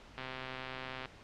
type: click train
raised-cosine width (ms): 0.3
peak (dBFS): -25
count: 115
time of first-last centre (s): 0.18-1.057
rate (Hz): 130
effects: pink hiss -55 dBFS RMS until 1.23 s + low-pass 4000 Hz 12 dB/octave